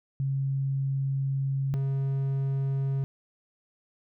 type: tone pair in turn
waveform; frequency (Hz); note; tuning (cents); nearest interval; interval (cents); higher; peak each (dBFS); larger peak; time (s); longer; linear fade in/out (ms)
sine / triangle; 136.2 / 136.2; C#3 / C#3; -30 / -30; unison; 0; neither; -25 / -23; second; 0.2-1.74 / 1.74-3.04; first; 0
effects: none